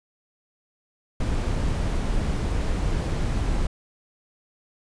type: noise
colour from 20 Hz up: brown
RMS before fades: -24 dBFS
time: 1.2-3.67 s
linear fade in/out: 5 ms
effects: resampled to 22050 Hz